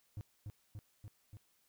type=tone with echo; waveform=triangle; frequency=103.83 Hz; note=G#2; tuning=in tune; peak=-38 dBFS; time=0.17-0.21 s; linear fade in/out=0 ms; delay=290 ms; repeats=4; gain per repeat=-2 dB; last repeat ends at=1.37 s; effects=white hiss -74 dBFS RMS until 1.68 s